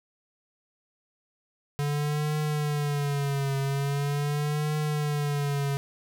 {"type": "tone with vibrato", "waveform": "square", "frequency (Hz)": 144.3, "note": "D3", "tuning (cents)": -30, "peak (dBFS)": -26, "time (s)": [1.79, 5.77], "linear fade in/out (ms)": 0, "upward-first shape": "triangle", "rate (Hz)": 0.42, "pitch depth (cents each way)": 93, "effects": []}